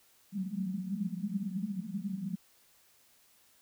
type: band-pass noise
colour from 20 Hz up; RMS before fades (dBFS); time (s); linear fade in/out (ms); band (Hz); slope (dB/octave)
pink; -36; 0.32-2.36; 10; 180 to 210; 96
effects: white hiss -65 dBFS RMS until 3.61 s